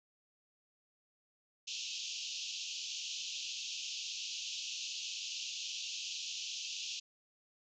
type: band-pass noise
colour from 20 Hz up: pink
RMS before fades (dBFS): -42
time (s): 1.67-7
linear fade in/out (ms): 10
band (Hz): 2600 to 6900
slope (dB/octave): 96
effects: none